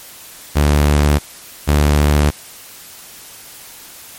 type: tone pair in turn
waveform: sawtooth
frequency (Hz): 73.42 / 73.7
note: D2 / D2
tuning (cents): 0 / +7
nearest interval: unison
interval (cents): 7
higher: second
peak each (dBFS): -6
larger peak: neither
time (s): 0.55-1.19 / 1.67-2.31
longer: neither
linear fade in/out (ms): 20
effects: white hiss -37 dBFS RMS until 4.18 s + MP3 64 kbps